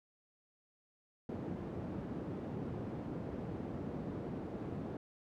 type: band-pass noise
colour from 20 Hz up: white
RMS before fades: -42 dBFS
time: 1.29-4.97 s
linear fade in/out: 2 ms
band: 100 to 300 Hz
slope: 12 dB/octave
effects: none